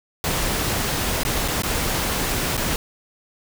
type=noise with dropouts; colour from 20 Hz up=pink; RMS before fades=-23 dBFS; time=0.24-2.76 s; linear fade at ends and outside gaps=1 ms; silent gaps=1.234-1.25 / 1.479-1.483 / 1.621-1.634 / 2.569-2.576 s; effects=none